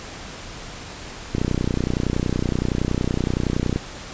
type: click train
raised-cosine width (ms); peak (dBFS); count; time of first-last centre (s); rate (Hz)
3; -8; 75; 1.35-3.76; 30.7
effects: pink hiss -36 dBFS RMS until 4.13 s + resampled to 16000 Hz